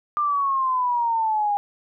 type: exponential sweep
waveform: sine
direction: down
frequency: 1200 to 809 Hz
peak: -19 dBFS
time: 0.17-1.57 s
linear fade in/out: 0 ms
effects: none